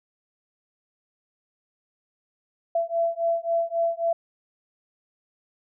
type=beating tone pair; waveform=sine; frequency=670 / 673.7 Hz; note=E5 / E5; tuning=+28 / +38 cents; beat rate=3.7 Hz; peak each=-25 dBFS; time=2.75-4.13 s; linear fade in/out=5 ms; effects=none